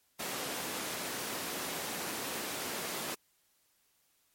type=high-pass noise; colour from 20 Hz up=pink; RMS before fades=-38 dBFS; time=0.19-3.15 s; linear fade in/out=10 ms; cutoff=240 Hz; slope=12 dB/octave; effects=white hiss -72 dBFS RMS until 4.34 s + MP3 64 kbps